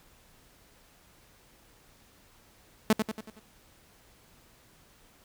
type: tone with echo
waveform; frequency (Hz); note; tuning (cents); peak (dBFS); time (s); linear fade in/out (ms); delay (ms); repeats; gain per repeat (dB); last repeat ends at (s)
sawtooth; 217.5; A3; -20; -15; 2.9-2.93; 2; 93; 5; -6; 3.395
effects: pink hiss -60 dBFS RMS until 5.24 s